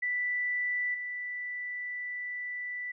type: tone with level steps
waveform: sine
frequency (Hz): 1975.5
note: B6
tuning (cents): 0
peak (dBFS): -28 / -34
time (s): 0.02-2.92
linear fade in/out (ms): 10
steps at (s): 0.94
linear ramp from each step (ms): 5
effects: none